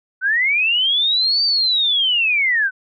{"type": "linear two-way sweep", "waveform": "sine", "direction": "up then down", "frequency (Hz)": [1480, 4652, 1480], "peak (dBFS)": -14, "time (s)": [0.21, 2.71], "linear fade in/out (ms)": 50, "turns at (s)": 1.44, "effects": []}